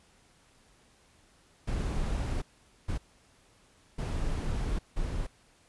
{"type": "noise bursts at uneven times", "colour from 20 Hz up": "brown", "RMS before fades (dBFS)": -31, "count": 4, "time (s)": [[1.67, 2.42], [2.88, 2.98], [3.98, 4.79], [4.96, 5.27]], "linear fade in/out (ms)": 10, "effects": ["pink hiss -63 dBFS RMS until 5.68 s", "resampled to 24000 Hz"]}